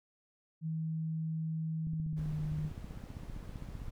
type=tone with pitch glide; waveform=sine; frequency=160 to 152.69 Hz; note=D#3 to D#3; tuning=+49 to -32 cents; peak=-33 dBFS; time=0.61-2.71 s; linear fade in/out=50 ms; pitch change=-81 cents; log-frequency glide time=1.94-2.3 s
type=click train; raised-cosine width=5 ms; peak=-32 dBFS; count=32; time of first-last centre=1.87-3.883 s; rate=15.4 Hz
type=noise; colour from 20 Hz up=brown; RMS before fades=-46 dBFS; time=2.16-3.91 s; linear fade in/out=20 ms
effects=none